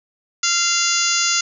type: harmonic tone with a mistuned harmonic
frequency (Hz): 690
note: F5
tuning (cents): -21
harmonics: 2 / 3 / 4 / 5 / 6 / 7 / 8 / 9 / 10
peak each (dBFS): -24 / -27 / -25 / -28 / -28 / -23 / -28 / -22 / -23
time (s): 0.43-1.41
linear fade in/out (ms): 5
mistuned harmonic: 4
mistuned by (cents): +17
effects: none